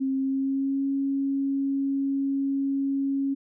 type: tone with pitch glide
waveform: sine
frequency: 267.3 to 274.7 Hz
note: C4 to C#4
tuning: +37 to -16 cents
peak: -23 dBFS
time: 0-3.35 s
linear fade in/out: 20 ms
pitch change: +47 cents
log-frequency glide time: 0.16-0.86 s
effects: none